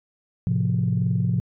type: chord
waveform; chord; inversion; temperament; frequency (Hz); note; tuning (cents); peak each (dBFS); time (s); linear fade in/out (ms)
sine; F major; first; just; 109.13 / 130.96 / 174.61; A2 / C3 / F3; -14 / +2 / 0; -23; 0.47-1.4; 0
effects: tanh soft clip ceiling -12 dBFS